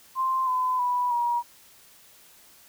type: tone with pitch steps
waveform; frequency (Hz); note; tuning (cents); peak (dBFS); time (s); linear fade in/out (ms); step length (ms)
sine; 1046.5 / 1014.9 / 984.3 / 954.7; C6 / B5 / B5 / A#5; 0 / +47 / -6 / +41; -22; 0.15-1.43; 50; 320
effects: white hiss -54 dBFS RMS until 2.68 s